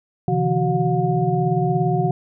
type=tone cluster; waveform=sine; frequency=132.1 / 153 / 169.9 / 373.2 / 717 Hz; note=C3 / D#3 / F3 / F#4 / F5; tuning=+17 / -29 / -47 / +15 / +45 cents; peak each=-23 dBFS; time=0.28-2.11 s; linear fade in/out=2 ms; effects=none